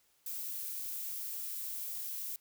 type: noise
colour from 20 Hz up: violet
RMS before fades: -40 dBFS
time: 0.26-2.36 s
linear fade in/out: 2 ms
effects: white hiss -71 dBFS RMS until 2.4 s